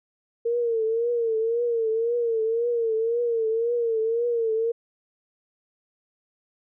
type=tone with vibrato; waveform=sine; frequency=460 Hz; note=A#4; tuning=23 cents flat; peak=-21 dBFS; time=0.45-4.72 s; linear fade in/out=10 ms; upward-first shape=triangle; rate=1.9 Hz; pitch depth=87 cents each way; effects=none